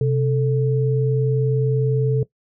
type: tone pair together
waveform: sine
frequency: 130.81 / 440 Hz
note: C3 / A4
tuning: 0 / 0 cents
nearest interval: octave + major sixth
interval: 2100 cents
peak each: -17 / -21 dBFS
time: 0.01-2.23 s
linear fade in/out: 2 ms
effects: noise-tail reverb RT60 0.1 s tail -18 dB re dry